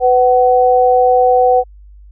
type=tone pair together; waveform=sine; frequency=500 / 751.1 Hz; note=B4 / F#5; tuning=+21 / +26 cents; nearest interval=perfect fifth; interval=705 cents; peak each=-10 dBFS; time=0-1.64 s; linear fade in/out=50 ms; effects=added 50 Hz sine -36 dBFS peak until 2.11 s